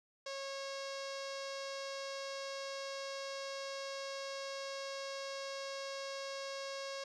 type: tone with low-pass filter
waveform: sawtooth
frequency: 547 Hz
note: C#5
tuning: 23 cents flat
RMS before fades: -43 dBFS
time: 0.26-7.04 s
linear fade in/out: 5 ms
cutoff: 5400 Hz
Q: 2.8
effects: none